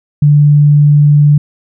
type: tone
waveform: sine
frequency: 146.83 Hz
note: D3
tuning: in tune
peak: -3 dBFS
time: 0.22-1.38 s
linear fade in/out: 5 ms
effects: none